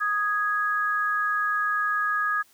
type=tone pair together; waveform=sine; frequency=1244.5 / 1661.2 Hz; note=D#6 / G#6; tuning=0 / 0 cents; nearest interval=perfect fourth; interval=500 cents; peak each=-25 dBFS; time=0-2.43 s; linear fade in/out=20 ms; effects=white hiss -59 dBFS RMS until 2.53 s